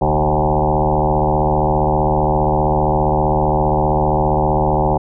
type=tone with frequency modulation; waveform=sine; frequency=459.6 Hz; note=A#4; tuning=25 cents flat; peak=-12 dBFS; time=0.01-4.98 s; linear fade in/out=10 ms; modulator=75.2 Hz; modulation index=5.8; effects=none